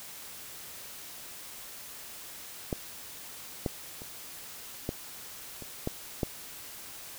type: clicks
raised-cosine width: 2 ms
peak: -16 / -15 / -30 / -17 / -29 / -16 / -14 dBFS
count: 7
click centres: 2.728 / 3.662 / 4.019 / 4.891 / 5.623 / 5.874 / 6.232 s
effects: white hiss -45 dBFS RMS until 7.18 s